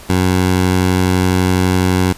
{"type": "tone", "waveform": "15% pulse", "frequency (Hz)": 92, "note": "F#2", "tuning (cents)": -9, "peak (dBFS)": -5, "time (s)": [0.09, 2.13], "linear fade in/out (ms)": 10, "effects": ["pink hiss -37 dBFS RMS until 2.17 s", "resampled to 32000 Hz"]}